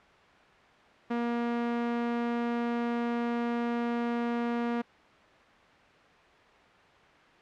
sawtooth tone, 236.8 Hz, A#3, 27 cents sharp, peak -24 dBFS, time 1.1-4.82 s, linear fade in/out 10 ms, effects white hiss -56 dBFS RMS until 7.41 s + low-pass 2000 Hz 12 dB/octave

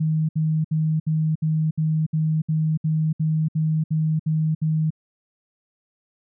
sine tone bursts, 157 Hz, D#3, 16 cents sharp, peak -18 dBFS, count 14, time 0-4.905 s, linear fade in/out 10 ms, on 290 ms, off 65 ms, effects none

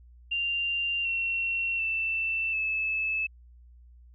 sine tone with pitch steps, 2783 / 2724 / 2667 / 2610 Hz, F7 / F7 / E7 / E7, -7 / -44 / +20 / -18 cents, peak -26 dBFS, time 0.31-3.27 s, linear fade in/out 10 ms, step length 740 ms, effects added 60 Hz sine -50 dBFS peak until 4.14 s

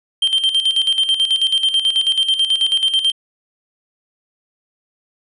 triangle tone with tremolo, 3147 Hz, G7, 6 cents sharp, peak -10 dBFS, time 0.22-3.12 s, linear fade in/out 5 ms, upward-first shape square, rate 9.2 Hz, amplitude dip 65%, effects resampled to 24000 Hz

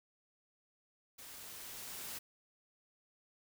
white noise with level ramp, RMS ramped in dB -52 to -44 dBFS, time 1.18-2.19 s, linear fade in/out 10 ms, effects none

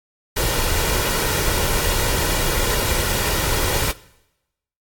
pink noise with comb filter, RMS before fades -20 dBFS, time 0.36-3.92 s, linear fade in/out 10 ms, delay 2.1 ms, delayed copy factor +0.5, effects noise-tail reverb RT60 0.9 s tail -20 dB re dry + AAC 64 kbps

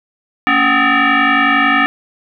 sine tone with frequency modulation, 280 Hz, C#4, 18 cents sharp, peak -9 dBFS, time 0.47-1.86 s, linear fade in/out 0 ms, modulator 509 Hz, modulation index 4.3, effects none

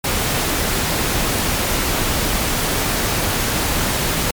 pink noise, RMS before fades -19 dBFS, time 0.04-4.31 s, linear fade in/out 5 ms, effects MP3 96 kbps

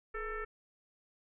sine tone with frequency modulation, 880 Hz, A5, in tune, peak -36 dBFS, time 0.14-0.45 s, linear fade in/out 10 ms, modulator 453 Hz, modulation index 2.3, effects none

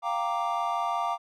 triangle chord, G minor seventh, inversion third, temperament equal, 698.5 / 784 / 932.3 / 1174.7 Hz, F5 / G5 / Bb5 / D6, 0 / 0 / 0 / 0 cents, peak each -29 / -32 / -30 / -29 dBFS, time 0.02-1.18 s, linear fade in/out 50 ms, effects none

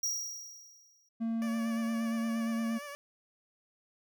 square tone with exponential decay, 5690 Hz, F8, 31 cents sharp, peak -29 dBFS, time 0.03-1.09 s, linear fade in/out 5 ms, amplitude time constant 230 ms
triangle tone, 227.4 Hz, A#3, 43 cents flat, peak -28 dBFS, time 1.2-2.79 s, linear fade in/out 20 ms
15% pulse tone with vibrato, 577 Hz, D5, 31 cents flat, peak -35 dBFS, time 1.42-2.95 s, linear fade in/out 0 ms, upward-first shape sine, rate 8.6 Hz, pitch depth 41 cents each way
effects none

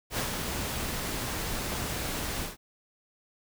pink noise with ADSR envelope, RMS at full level -29 dBFS, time 0.1-2.57 s, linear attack 81 ms, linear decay 110 ms, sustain -4 dB, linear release 150 ms, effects none

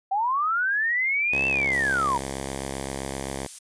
sine linear two-way sweep, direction up then down, 752 to 2685 to 903 Hz, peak -21 dBFS, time 0.11-2.18 s, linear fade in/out 10 ms, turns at 1.47 s
5% pulse tone, 67.7 Hz, C#2, 40 cents flat, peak -19 dBFS, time 1.32-3.47 s, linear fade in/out 10 ms
violet noise, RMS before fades -34 dBFS, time 1.72-3.59 s, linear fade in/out 10 ms
effects resampled to 22050 Hz

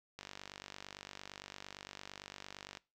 click train, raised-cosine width 0.2 ms, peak -28 dBFS, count 127, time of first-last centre 0.19-2.772 s, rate 48.8 Hz, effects noise-tail reverb RT60 0.3 s tail -22 dB re dry

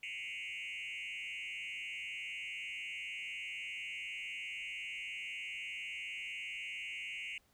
sine tone with frequency modulation, 2489 Hz, D#7, in tune, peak -38 dBFS, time 0.03-7.38 s, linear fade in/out 2 ms, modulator 104 Hz, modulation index 3.8, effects tanh soft clip ceiling -39 dBFS + pink hiss -72 dBFS RMS until 7.53 s

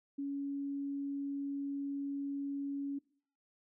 sine tone, 280.1 Hz, C#4, 18 cents sharp, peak -35 dBFS, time 0.18-2.99 s, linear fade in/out 10 ms, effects noise-tail reverb RT60 0.5 s tail -22 dB re dry

